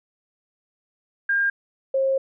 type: tone pair in turn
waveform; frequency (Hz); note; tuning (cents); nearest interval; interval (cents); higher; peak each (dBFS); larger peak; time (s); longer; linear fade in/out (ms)
sine; 1607 / 536.3; G6 / C5; +43 / +43; octave + perfect fifth; 1900; first; -18; neither; 1.29-1.5 / 1.94-2.18; second; 5
effects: none